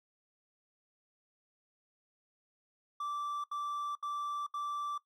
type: tone bursts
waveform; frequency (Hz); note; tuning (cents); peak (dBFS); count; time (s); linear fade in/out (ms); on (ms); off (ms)
triangle; 1168; D6; -10; -33; 4; 3-4.979; 5; 440; 73
effects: noise-tail reverb RT60 0.1 s tail -17 dB re dry